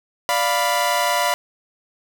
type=chord; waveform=sawtooth; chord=B diminished; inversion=first; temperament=equal; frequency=587.3 / 698.5 / 987.8 Hz; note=D5 / F5 / B5; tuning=0 / 0 / 0 cents; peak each=-20 / -18 / -17 dBFS; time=0.29-1.34 s; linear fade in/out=0 ms; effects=none